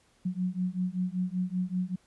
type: beating tone pair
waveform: sine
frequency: 180 / 185.2 Hz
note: F#3 / F#3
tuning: -47 / +2 cents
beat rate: 5.2 Hz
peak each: -31 dBFS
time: 0.25-1.96 s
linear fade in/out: 10 ms
effects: pink hiss -66 dBFS RMS until 2.06 s + resampled to 24000 Hz